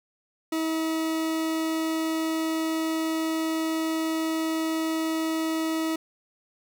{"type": "tone", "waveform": "40% pulse", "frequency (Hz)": 321, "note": "E4", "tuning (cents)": -46, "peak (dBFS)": -24, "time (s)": [0.52, 5.96], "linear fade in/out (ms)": 5, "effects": []}